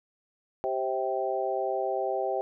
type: harmonic tone with a mistuned harmonic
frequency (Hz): 130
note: C3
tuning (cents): -11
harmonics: 3 / 4 / 5 / 6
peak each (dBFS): -32 / -32 / -32 / -32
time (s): 0.64-2.41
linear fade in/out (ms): 0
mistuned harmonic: 4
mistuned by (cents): +25
effects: none